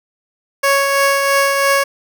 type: tone with tremolo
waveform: 15% pulse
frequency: 554.4 Hz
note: C#5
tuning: in tune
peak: -4 dBFS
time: 0.63-1.84 s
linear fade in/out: 10 ms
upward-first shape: triangle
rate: 3 Hz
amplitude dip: 40%
effects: none